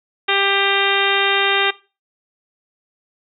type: harmonic tone with a mistuned harmonic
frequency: 395.6 Hz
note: G4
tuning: 16 cents sharp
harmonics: 1 / 2 / 3 / 4 / 5 / 6 / 7 / 8 / 9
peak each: -23 / -23 / -23 / -23 / -23 / -23 / -23 / -23 / -23 dBFS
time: 0.28-1.71 s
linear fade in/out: 10 ms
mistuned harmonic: 9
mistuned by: +54 cents
effects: noise-tail reverb RT60 0.3 s tail -19 dB re dry